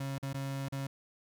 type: tone with dropouts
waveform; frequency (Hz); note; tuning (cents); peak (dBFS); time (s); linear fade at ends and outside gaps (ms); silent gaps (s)
35% pulse; 136.8; C#3; -23; -33; 0-0.87; 5; 0.183-0.227 / 0.331-0.343 / 0.685-0.723
effects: none